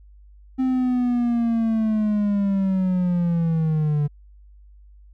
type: linear sweep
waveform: triangle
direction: down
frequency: 261.6 to 144.8 Hz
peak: -16 dBFS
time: 0.58-4.08 s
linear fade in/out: 20 ms
effects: added 50 Hz sine -45 dBFS peak until 5.13 s